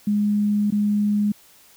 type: tone with dropouts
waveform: sine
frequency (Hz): 207.2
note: G#3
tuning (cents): -4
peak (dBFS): -17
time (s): 0.07-1.32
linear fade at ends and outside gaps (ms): 5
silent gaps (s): 0.705-0.722
effects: white hiss -52 dBFS RMS until 1.76 s